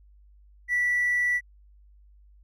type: tone with hard clipping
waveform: sine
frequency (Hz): 1959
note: B6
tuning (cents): -15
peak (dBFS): -22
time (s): 0.68-1.41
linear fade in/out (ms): 50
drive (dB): 1
effects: added 50 Hz sine -52 dBFS peak until 2.43 s